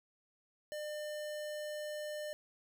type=tone; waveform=square; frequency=600 Hz; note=D5; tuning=37 cents sharp; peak=-40 dBFS; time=0.72-2.33 s; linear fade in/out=0 ms; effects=none